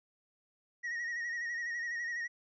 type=tone with vibrato; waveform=triangle; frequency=1887 Hz; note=A#6; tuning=21 cents sharp; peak=-33 dBFS; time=0.83-2.28 s; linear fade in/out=20 ms; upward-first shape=sine; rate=12 Hz; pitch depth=48 cents each way; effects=resampled to 16000 Hz